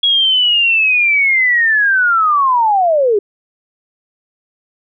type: linear sweep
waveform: sine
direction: down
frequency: 3337 to 389.4 Hz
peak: -9 dBFS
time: 0.03-3.19 s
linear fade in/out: 5 ms
effects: none